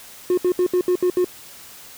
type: tone bursts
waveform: triangle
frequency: 360.8 Hz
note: F#4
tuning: 44 cents flat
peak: -12 dBFS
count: 7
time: 0.3-1.245 s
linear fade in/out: 2 ms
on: 75 ms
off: 70 ms
effects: tanh soft clip ceiling -9 dBFS + white hiss -42 dBFS RMS until 1.97 s